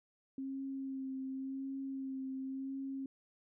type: tone with vibrato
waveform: sine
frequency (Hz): 267.5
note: C4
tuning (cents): +38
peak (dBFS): -38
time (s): 0.38-3.06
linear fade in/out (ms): 2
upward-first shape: sine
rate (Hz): 0.91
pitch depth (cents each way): 20
effects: none